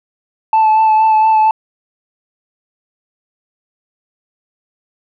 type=tone with vibrato; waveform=sine; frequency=874 Hz; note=A5; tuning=12 cents flat; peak=-5 dBFS; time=0.53-1.51 s; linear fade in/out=2 ms; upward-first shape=sine; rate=4.3 Hz; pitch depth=18 cents each way; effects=tanh soft clip ceiling -6 dBFS